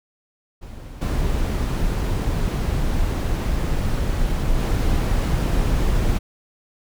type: noise with level steps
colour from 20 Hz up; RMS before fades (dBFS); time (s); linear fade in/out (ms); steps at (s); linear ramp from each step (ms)
brown; -35 / -21 / -19; 0.61-6.19; 20; 1.01 / 4.58; 10
effects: none